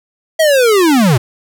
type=linear sweep; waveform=square; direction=down; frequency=655 to 110 Hz; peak=-8 dBFS; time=0.39-1.18 s; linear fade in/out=10 ms; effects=none